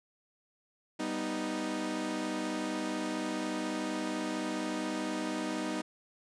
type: chord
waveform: sawtooth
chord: G augmented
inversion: none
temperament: equal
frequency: 196 / 246.9 / 311.1 Hz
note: G3 / B3 / D#4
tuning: 0 / 0 / 0 cents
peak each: -36 / -34 / -31 dBFS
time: 0.99-5.82 s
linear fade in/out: 10 ms
effects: resampled to 22050 Hz